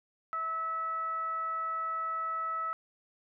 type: tone with frequency modulation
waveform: sine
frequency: 1300 Hz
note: E6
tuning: 24 cents flat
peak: -31 dBFS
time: 0.33-2.73 s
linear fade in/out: 0 ms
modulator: 650 Hz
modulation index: 0.32
effects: none